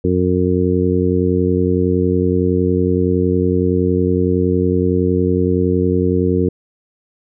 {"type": "harmonic tone", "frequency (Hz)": 90.8, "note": "F#2", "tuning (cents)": -32, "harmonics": [1, 2, 3, 4, 5], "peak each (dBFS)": [-19, -19, -19, -19, -19], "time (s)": [0.04, 6.49], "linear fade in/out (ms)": 5, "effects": []}